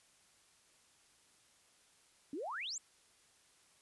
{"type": "exponential sweep", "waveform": "sine", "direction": "up", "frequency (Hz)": [261.6, 7770], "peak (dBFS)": -39, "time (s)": [2.33, 2.78], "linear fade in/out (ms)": 2, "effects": ["white hiss -68 dBFS RMS until 3.81 s", "resampled to 24000 Hz"]}